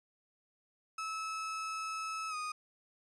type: tone with pitch glide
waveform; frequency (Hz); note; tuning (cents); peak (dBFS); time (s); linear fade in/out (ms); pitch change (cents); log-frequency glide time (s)
35% pulse; 1300 to 1237.7; E6 to D#6; -24 to -9; -35; 0.98-2.52; 5; -85; 2.29-2.35
effects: resampled to 22050 Hz